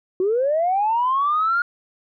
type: linear sweep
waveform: sine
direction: up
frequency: 357.8 to 1430 Hz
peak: -16 dBFS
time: 0.2-1.62 s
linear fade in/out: 2 ms
effects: tanh soft clip ceiling -12 dBFS